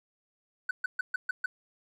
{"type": "tone bursts", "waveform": "triangle", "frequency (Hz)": 1500, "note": "F#6", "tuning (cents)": 23, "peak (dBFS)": -23, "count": 6, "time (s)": [0.69, 1.46], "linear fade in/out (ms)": 5, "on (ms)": 20, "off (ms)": 130, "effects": ["tanh soft clip ceiling -23 dBFS"]}